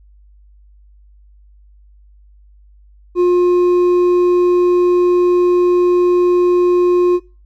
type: tone with hard clipping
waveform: sine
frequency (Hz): 355.8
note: F4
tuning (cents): +32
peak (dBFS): -10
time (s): 3.15-7.2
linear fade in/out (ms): 50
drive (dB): 4
effects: noise-tail reverb RT60 0.3 s tail -20 dB re dry + added 50 Hz sine -43 dBFS peak until 7.45 s